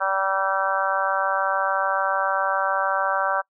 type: harmonic tone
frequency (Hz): 193.1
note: G3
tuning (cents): -26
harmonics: 3 / 4 / 5 / 6 / 7 / 8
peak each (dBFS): -27 / -27 / -27 / -27 / -27 / -27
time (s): 0-3.42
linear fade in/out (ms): 20
effects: noise-tail reverb RT60 0.1 s tail -25 dB re dry